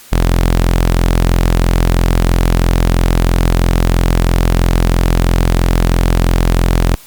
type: tone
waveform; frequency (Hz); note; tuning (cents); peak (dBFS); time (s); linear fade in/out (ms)
sawtooth; 43.03; F1; -25; -5; 0.12-6.95; 0
effects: white hiss -39 dBFS RMS until 7.06 s + Opus 48 kbps